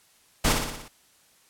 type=noise with echo; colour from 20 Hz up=pink; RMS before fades=-21 dBFS; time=0.44-0.53 s; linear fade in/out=10 ms; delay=59 ms; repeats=6; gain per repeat=-4 dB; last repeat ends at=0.884 s; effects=white hiss -60 dBFS RMS until 1.49 s + low-pass 12000 Hz 12 dB/octave